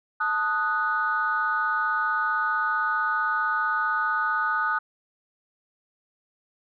sine chord, D# diminished, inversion second, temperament equal, 880 / 1244.5 / 1480 Hz, A5 / D#6 / F#6, 0 / 0 / 0 cents, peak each -30 / -25 / -25 dBFS, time 0.2-4.79 s, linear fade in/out 10 ms, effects tanh soft clip ceiling -13 dBFS

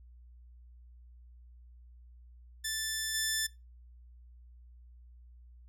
10% pulse tone with level steps, 1760 Hz, A6, in tune, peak -24 / -21 dBFS, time 2.64-3.47 s, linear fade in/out 10 ms, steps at 3.14 s, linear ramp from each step 10 ms, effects noise-tail reverb RT60 0.2 s tail -19 dB re dry + added 60 Hz sine -52 dBFS peak until 5.68 s

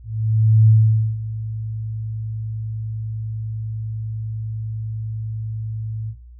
sine tone with ADSR envelope, 110 Hz, A2, in tune, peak -8 dBFS, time 0.03-6.16 s, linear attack 650 ms, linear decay 490 ms, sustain -16 dB, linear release 73 ms, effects noise-tail reverb RT60 0.3 s tail -18 dB re dry + added 60 Hz sine -39 dBFS peak until 6.39 s

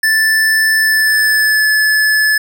square tone with pitch glide, 1760 to 1725.8 Hz, A6 to A6, 0 to -34 cents, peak -10 dBFS, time 0.03-2.38 s, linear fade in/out 5 ms, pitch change -34 cents, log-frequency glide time 0.78-1.66 s, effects none

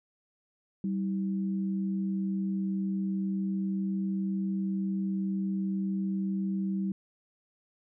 sine tone pair together, 193.6 / 321.2 Hz, G3 / E4, -21 / -45 cents, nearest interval major sixth, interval 876 cents, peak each -28 / -39 dBFS, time 0.84-6.92 s, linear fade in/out 2 ms, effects none

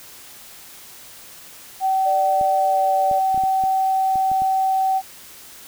sine tone, 765 Hz, G5, 42 cents flat, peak -16 dBFS, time 1.8-5.02 s, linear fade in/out 50 ms
sine tone with pitch glide, 589 to 580.9 Hz, D5 to D5, +5 to -19 cents, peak -22 dBFS, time 2.05-3.2 s, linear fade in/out 20 ms, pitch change -24 cents, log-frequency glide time 2.62-2.8 s
clicks, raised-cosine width 3 ms, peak -23 dBFS, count 9, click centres 2.412 / 3.113 / 3.345 / 3.377 / 3.437 / 3.638 / 4.157 / 4.316 / 4.42 s
effects white hiss -42 dBFS RMS until 5.67 s

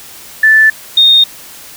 sine tone pair in turn, 1756 / 3688 Hz, A6 / A#7, -4 / -19 cents, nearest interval octave + minor second, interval 1285 cents, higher second, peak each -3 dBFS, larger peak neither, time 0.43-0.7 / 0.97-1.24 s, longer neither, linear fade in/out 5 ms, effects white hiss -33 dBFS RMS until 1.76 s

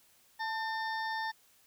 harmonic tone with a mistuned harmonic, 900 Hz, A5, 39 cents sharp, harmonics 1 / 2 / 4 / 5 / 6, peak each -35 / -37 / -47 / -50 / -47 dBFS, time 0.39-1.32 s, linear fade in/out 20 ms, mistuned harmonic 1, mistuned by -31 cents, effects white hiss -65 dBFS RMS until 1.66 s

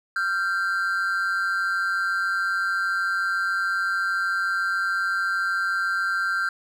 triangle tone pair together, 1381.6 / 1568 Hz, F6 / G6, -19 / 0 cents, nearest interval major second, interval 219 cents, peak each -23 dBFS, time 0.16-6.49 s, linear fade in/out 2 ms, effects none

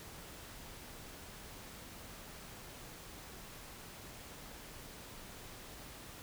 silence, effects pink hiss -51 dBFS RMS until 6.22 s

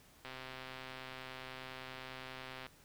click train, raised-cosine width 0.3 ms, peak -30 dBFS, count 315, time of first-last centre 0.25-2.665 s, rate 130 Hz, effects pink hiss -63 dBFS RMS until 2.84 s

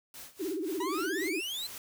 white noise with tremolo, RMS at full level -45 dBFS, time 0.14-1.29 s, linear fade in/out 2 ms, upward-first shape sine, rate 3.8 Hz, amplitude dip 85%
sine tone with vibrato, 348.9 Hz, F4, 2 cents flat, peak -31 dBFS, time 0.39-1.41 s, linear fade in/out 20 ms, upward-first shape sine, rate 17 Hz, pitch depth 240 cents each way
white noise with exponential growth, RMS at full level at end -42 dBFS, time 0.63-1.78 s, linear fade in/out 1 ms, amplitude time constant 250 ms
40% pulse exponential sweep, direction up, 940 to 4186 Hz, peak -33 dBFS, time 0.8-1.67 s, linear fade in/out 5 ms
effects none

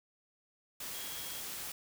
sine tone in noise, 3282 Hz, G#7, 21 cents flat, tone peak -49 dBFS, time 0.94-1.41 s, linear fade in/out 5 ms, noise white, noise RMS -42 dBFS, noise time 0.8-1.72 s, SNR -10 dB, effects none

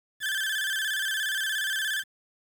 30% pulse tone with vibrato, 1644 Hz, G#6, 18 cents flat, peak -24 dBFS, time 0.2-2.04 s, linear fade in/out 50 ms, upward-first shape square, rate 17 Hz, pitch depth 83 cents each way, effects 9-bit

